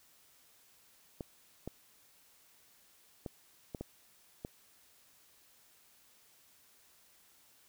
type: clicks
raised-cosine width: 2 ms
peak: -26 dBFS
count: 6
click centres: 1.208 / 1.676 / 3.262 / 3.748 / 3.81 / 4.449 s
effects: white hiss -65 dBFS RMS until 7.68 s